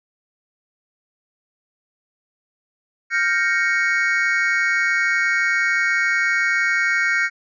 triangle chord, G half-diminished seventh, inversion third, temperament equal, 1396.9 / 1568 / 1864.7 / 2217 Hz, F6 / G6 / Bb6 / Db7, 0 / 0 / 0 / 0 cents, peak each -22 / -21 / -20 / -20 dBFS, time 3.1-7.3 s, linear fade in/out 50 ms, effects resampled to 16000 Hz

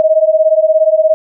sine beating tone pair, 622.3 / 639.3 Hz, D#5 / D#5, 0 / +47 cents, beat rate 17 Hz, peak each -10 dBFS, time 0-1.14 s, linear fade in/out 0 ms, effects none

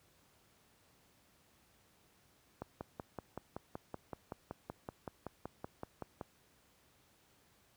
click train, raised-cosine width 1 ms, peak -27 dBFS, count 20, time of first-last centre 2.62-6.212 s, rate 5.29 Hz, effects pink hiss -69 dBFS RMS until 7.76 s + high-pass 60 Hz 12 dB/octave

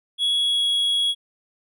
triangle tone with pitch glide, 3352 to 3333 Hz, G#7 to G#7, +15 to +5 cents, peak -17 dBFS, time 0.18-1.15 s, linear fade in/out 50 ms, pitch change -10 cents, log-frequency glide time 0.35-0.66 s, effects none

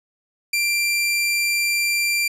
sawtooth tone, 2365 Hz, D7, 12 cents sharp, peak -15 dBFS, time 0.53-2.28 s, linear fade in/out 5 ms, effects resampled to 32000 Hz

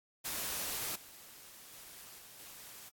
white noise with level steps, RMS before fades -38 / -54 / -52 / -54 / -51 dBFS, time 0.24-2.9 s, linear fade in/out 20 ms, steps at 0.95 / 1.73 / 2.18 / 2.39 s, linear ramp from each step 10 ms, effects AAC 64 kbps

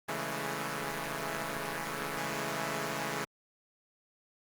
5% pulse chord, A major seventh, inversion first, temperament equal with one note detuned, 138.59 / 164.81 / 206.6 / 220 Hz, C#3 / E3 / G#3 / A3, 0 / 0 / -9 / 0 cents, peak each -27 / -27 / -29 / -28 dBFS, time 0.08-3.25 s, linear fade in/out 10 ms, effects Opus 32 kbps

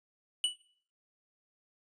square tone with exponential decay, 2956 Hz, F#7, 2 cents flat, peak -24 dBFS, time 0.44-0.61 s, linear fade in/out 1 ms, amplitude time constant 36 ms, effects noise-tail reverb RT60 0.5 s tail -18 dB re dry + resampled to 22050 Hz

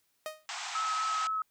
sawtooth tone with exponential decay, 622.3 Hz, D#5, in tune, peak -29 dBFS, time 0.26-0.46 s, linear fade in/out 1 ms, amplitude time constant 43 ms
pink band-pass noise, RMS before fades -39 dBFS, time 0.49-1.27 s, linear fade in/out 0 ms, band 710 to 8000 Hz, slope 96 dB/octave
sine tone with vibrato, 1288 Hz, E6, 41 cents flat, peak -29 dBFS, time 0.75-1.42 s, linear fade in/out 2 ms, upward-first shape triangle, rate 4.1 Hz, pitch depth 15 cents each way
effects white hiss -74 dBFS RMS until 1.5 s

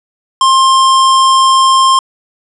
square tone, 1059 Hz, C6, 21 cents sharp, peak -6 dBFS, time 0.41-1.99 s, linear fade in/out 2 ms, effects resampled to 24000 Hz + 8-bit

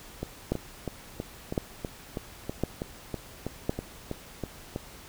two click trains, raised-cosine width 2 ms, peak -12 / -18 dBFS, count 4 / 15, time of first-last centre 0.52-3.695 / 0.23-4.761 s, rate 0.945 / 3.09 Hz, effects pink hiss -48 dBFS RMS until 5.08 s

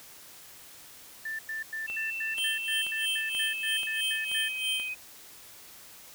sine tone bursts, 1773 Hz, A6, 13 cents sharp, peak -32 dBFS, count 14, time 1.25-4.484 s, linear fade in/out 5 ms, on 140 ms, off 98 ms
sine tone with pitch glide, 2677 to 2512 Hz, E7 to D#7, +26 to +16 cents, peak -32 dBFS, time 1.87-4.95 s, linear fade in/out 20 ms, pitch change -110 cents, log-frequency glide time 2.66-4.82 s
click train, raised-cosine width 0.3 ms, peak -27 dBFS, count 7, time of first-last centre 1.9-4.799 s, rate 2.07 Hz
square tone with tremolo, 3136 Hz, G7, in tune, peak -28 dBFS, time 2.37-4.89 s, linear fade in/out 10 ms, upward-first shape sine, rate 3.1 Hz, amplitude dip 85%
effects white hiss -50 dBFS RMS until 6.14 s

